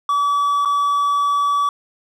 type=tone with dropouts; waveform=triangle; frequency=1146 Hz; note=D6; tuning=43 cents flat; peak=-13 dBFS; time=0.09-1.69 s; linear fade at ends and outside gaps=2 ms; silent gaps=0.65-0.656 s; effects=none